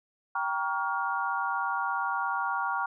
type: chord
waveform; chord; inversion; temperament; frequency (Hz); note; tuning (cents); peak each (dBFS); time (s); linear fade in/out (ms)
sine; G half-diminished seventh; none; just; 784 / 940.8 / 1128.9 / 1411.2; G5 / Bb5 / Db6 / F6; 0 / +16 / +31 / +18; -34 / -32 / -33 / -32; 0.35-2.86; 5
effects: none